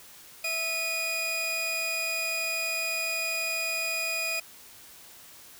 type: tone pair together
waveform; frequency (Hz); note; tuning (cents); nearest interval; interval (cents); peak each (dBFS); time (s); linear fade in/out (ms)
sawtooth; 653.4 / 2467; E5 / D#7; -15 / -15; octave + major seventh; 2300; -33 / -25; 0.44-4.4; 5
effects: white hiss -50 dBFS RMS until 5.59 s